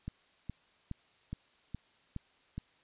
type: click train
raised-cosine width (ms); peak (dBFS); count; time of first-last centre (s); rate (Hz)
5; -26; 7; 0.08-2.58; 2.4
effects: white hiss -67 dBFS RMS until 2.83 s + resampled to 8000 Hz